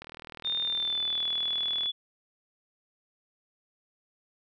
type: click train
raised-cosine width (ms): 0.3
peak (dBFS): -26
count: 74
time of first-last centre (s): 0.02-1.859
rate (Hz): 39.7
type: tone with pitch glide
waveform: sine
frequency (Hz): 3630 to 3426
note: A#7 to A7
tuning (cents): -47 to -47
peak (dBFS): -27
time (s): 0.44-1.92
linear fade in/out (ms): 20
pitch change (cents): -100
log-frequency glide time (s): 0.6-1.26
effects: none